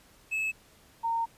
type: tone pair in turn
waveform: triangle / sine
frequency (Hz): 2598 / 918.5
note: E7 / A#5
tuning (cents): -26 / -26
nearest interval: octave + tritone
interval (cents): 1800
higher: first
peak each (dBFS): -26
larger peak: neither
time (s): 0.31-0.52 / 1.03-1.26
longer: second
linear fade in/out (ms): 20
effects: pink hiss -59 dBFS RMS until 1.37 s + resampled to 32000 Hz